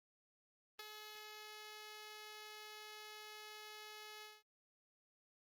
5% pulse tone with ADSR envelope, 425.7 Hz, G#4, 43 cents sharp, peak -34 dBFS, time 0.79-4.43 s, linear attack 4 ms, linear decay 21 ms, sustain -6 dB, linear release 200 ms, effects Opus 24 kbps

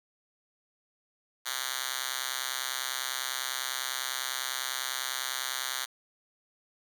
5% pulse tone with high-pass filter, 130 Hz, C3, 11 cents flat, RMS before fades -34 dBFS, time 1.45-5.86 s, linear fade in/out 20 ms, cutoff 2300 Hz, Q 0.72, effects none

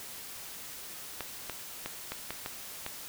clicks, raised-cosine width 0.3 ms, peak -19 dBFS, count 7, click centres 1.207 / 1.497 / 1.86 / 2.12 / 2.306 / 2.461 / 2.864 s, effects white hiss -44 dBFS RMS until 3.08 s

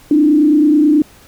sine tone with frequency modulation, 300 Hz, D4, 37 cents sharp, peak -7 dBFS, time 0.11-1.02 s, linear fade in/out 2 ms, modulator 29.2 Hz, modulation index 0.7, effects pink hiss -44 dBFS RMS until 1.27 s

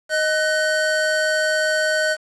square tone pair together, 622.3 / 1502.5 Hz, D#5 / F#6, 0 / +26 cents, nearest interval octave + minor third, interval 1526 cents, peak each -21 dBFS, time 0.09-2.17 s, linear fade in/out 50 ms, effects resampled to 22050 Hz + 7-bit

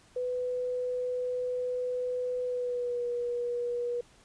sine tone with pitch glide, 498.6 to 482.2 Hz, B4 to B4, +16 to -41 cents, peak -29 dBFS, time 0.16-4.01 s, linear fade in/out 5 ms, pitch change -57 cents, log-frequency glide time 2.43-3.06 s, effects pink hiss -60 dBFS RMS until 4.24 s + resampled to 22050 Hz

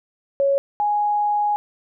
sine tone pair in turn, 554.4 / 830.7 Hz, C#5 / G#5, 0 / 0 cents, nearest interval perfect fifth, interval 700 cents, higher second, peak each -15 / -17 dBFS, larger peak first, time 0.4-0.58 / 0.8-1.56 s, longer second, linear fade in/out 0 ms, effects none

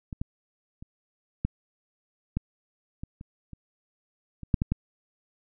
clicks, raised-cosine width 5 ms, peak -23 / -18 / -30 / -13 / -14 / -23 / -29 / -29 / -26 / -8 / -12 / -12 dBFS, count 12, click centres 0.128 / 0.215 / 0.825 / 1.45 / 2.37 / 3.035 / 3.211 / 3.533 / 4.433 / 4.542 / 4.619 / 4.72 s, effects none

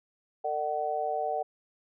harmonic tone, 150.7 Hz, D3, 45 cents sharp, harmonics 3 / 4 / 5, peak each -35 / -33 / -30 dBFS, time 0.44-1.43 s, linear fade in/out 10 ms, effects none

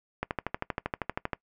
click train, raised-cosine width 0.5 ms, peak -14 dBFS, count 15, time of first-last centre 0.23-1.332 s, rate 12.7 Hz, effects noise-tail reverb RT60 0.1 s tail -22 dB re dry

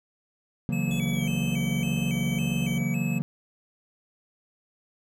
triangle chord, F# dominant seventh, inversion second, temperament equal, 138.59 / 164.81 / 185 / 233.1 Hz, C#3 / E3 / F#3 / A#3, 0 / 0 / 0 / 0 cents, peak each -28 dBFS, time 0.69-3.22 s, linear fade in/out 0 ms
square tone with vibrato, 2427 Hz, D#7, 44 cents flat, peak -36 dBFS, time 0.72-3.19 s, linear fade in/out 10 ms, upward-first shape square, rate 1.8 Hz, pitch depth 110 cents each way
click train, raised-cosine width 2 ms, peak -30 dBFS, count 141, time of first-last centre 0.88-2.819 s, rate 72.2 Hz
sawtooth tone with pitch glide, 3408 to 3089 Hz, G#7 to G7, +44 to -26 cents, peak -36 dBFS, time 0.91-2.78 s, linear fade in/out 2 ms, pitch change -170 cents, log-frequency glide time 1.13-1.28 s
effects none

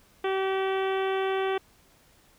harmonic tone, 383.9 Hz, G4, 36 cents flat, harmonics 1 / 2 / 3 / 4 / 5 / 6 / 7 / 8 / 9, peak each -26 / -32 / -36 / -38 / -40 / -42 / -43 / -44 / -45 dBFS, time 0.24-1.58 s, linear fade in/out 5 ms, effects pink hiss -60 dBFS RMS until 2.38 s

